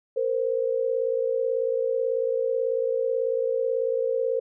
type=tone pair together; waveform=sine; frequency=461.8 / 520 Hz; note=A#4 / C5; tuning=-16 / -11 cents; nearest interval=major second; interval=205 cents; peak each=-25 dBFS; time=0.16-4.4 s; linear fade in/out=10 ms; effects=none